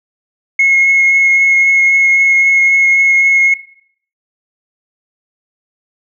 sine tone with vibrato, 2168 Hz, C#7, 39 cents flat, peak -5 dBFS, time 0.59-3.54 s, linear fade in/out 5 ms, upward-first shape sine, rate 3.8 Hz, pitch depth 9 cents each way, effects noise-tail reverb RT60 0.6 s tail -17 dB re dry + tanh soft clip ceiling -3 dBFS

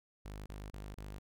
sawtooth tone bursts, 50.9 Hz, G#1, 34 cents flat, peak -40 dBFS, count 4, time 0.25-1.186 s, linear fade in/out 5 ms, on 210 ms, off 32 ms, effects none

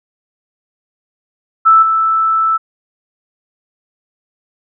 sine tone with level steps, 1318.5 Hz, E6, in tune, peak -4 / -10 dBFS, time 1.65-2.58 s, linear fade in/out 20 ms, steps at 1.82 s, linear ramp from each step 10 ms, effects none

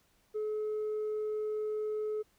triangle tone with tanh clipping, 427.6 Hz, A4, 49 cents flat, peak -32 dBFS, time 0.34-2.23 s, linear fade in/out 20 ms, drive 6 dB, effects pink hiss -70 dBFS RMS until 2.38 s

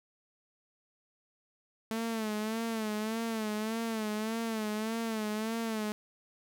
sawtooth tone with vibrato, 220.2 Hz, A3, 2 cents sharp, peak -28 dBFS, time 1.91-5.92 s, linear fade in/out 0 ms, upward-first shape sine, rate 1.7 Hz, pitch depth 71 cents each way, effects none

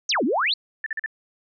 sine exponential two-way sweep, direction down then up, 6680 to 216.3 to 4604 Hz, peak -19 dBFS, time 0.09-0.54 s, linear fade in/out 5 ms, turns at 0.24 s
sine tone bursts, 1771 Hz, A6, 11 cents sharp, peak -24 dBFS, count 4, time 0.84-1.061 s, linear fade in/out 2 ms, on 23 ms, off 43 ms
effects none

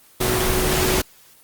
sine tone in noise, 370.8 Hz, F#4, 4 cents sharp, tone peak -23 dBFS, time 0.2-1.02 s, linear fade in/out 10 ms, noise pink, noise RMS -20 dBFS, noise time 0.2-1.02 s, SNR -6 dB, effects white hiss -51 dBFS RMS until 1.43 s + Opus 24 kbps

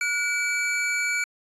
square tone pair together, 1450.2 / 2302 Hz, F#6 / D7, -35 / -35 cents, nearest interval minor sixth, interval 800 cents, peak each -29 / -25 dBFS, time 0.01-1.24 s, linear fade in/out 2 ms, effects resampled to 24000 Hz

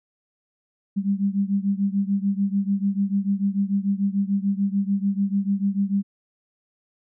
sine beating tone pair, 196 / 202.8 Hz, G3 / G#3, 0 / -41 cents, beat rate 6.8 Hz, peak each -22 / -24 dBFS, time 0.96-6.03 s, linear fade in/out 20 ms, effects none

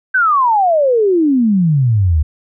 sine exponential sweep, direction down, 1568 to 72 Hz, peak -9 dBFS, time 0.14-2.23 s, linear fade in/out 10 ms, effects none

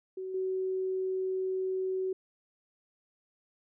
sine tone with level steps, 376.1 Hz, F#4, 28 cents sharp, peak -35 / -29 dBFS, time 0.17-2.13 s, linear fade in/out 5 ms, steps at 0.34 s, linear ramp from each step 5 ms, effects none

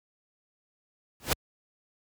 pink noise with exponential growth, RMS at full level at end -20 dBFS, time 1.2-1.33 s, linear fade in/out 0 ms, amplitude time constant 28 ms, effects high-pass 60 Hz 12 dB/octave

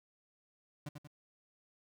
35% pulse tone with echo, 147 Hz, D3, 2 cents sharp, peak -38 dBFS, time 0.86-0.89 s, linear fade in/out 5 ms, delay 92 ms, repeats 2, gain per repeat -5 dB, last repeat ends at 1.074 s, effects none

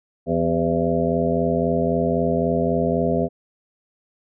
harmonic tone with a mistuned harmonic, 83.8 Hz, E2, 29 cents sharp, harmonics 1 / 2 / 3 / 5 / 6 / 7 / 8, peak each -31 / -24 / -24 / -25 / -25 / -28 / -25 dBFS, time 0.26-3.29 s, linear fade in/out 50 ms, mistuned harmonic 5, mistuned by -78 cents, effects none

